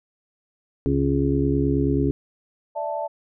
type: harmonic tone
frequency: 69.3 Hz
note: C#2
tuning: in tune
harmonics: 1 / 2 / 4 / 5 / 6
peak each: -26 / -24 / -22 / -27 / -26 dBFS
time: 0.86-2.11 s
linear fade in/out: 0 ms
type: chord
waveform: sine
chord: D suspended second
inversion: none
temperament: just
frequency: 587.3 / 660.7 / 881 Hz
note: D5 / E5 / A5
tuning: 0 / +4 / +2 cents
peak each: -29 dBFS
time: 2.75-3.08 s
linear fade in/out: 20 ms
effects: none